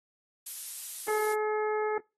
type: noise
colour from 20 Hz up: violet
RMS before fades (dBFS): -35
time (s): 0.46-1.34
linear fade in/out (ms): 5
type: harmonic tone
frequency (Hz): 427.1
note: G#4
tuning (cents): +48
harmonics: 1 / 2 / 3 / 4 / 5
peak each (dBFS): -28 / -34 / -38 / -40 / -42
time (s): 1.08-1.98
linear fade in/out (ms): 2
effects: noise-tail reverb RT60 0.3 s tail -25 dB re dry + AAC 32 kbps